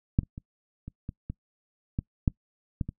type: clicks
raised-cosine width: 5 ms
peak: -8 / -28 / -26 / -26 / -22 / -21 / -15 / -9 / -16 / -22 dBFS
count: 10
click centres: 0.189 / 0.233 / 0.379 / 0.88 / 1.091 / 1.3 / 1.989 / 2.278 / 2.812 / 2.89 s
effects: noise-tail reverb RT60 0.1 s tail -24 dB re dry